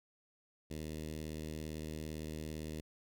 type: tone with notch filter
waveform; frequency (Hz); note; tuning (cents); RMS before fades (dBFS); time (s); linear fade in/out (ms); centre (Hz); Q
10% pulse; 77.7; D#2; -2; -43; 0.7-2.81; 10; 1200; 0.68
effects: none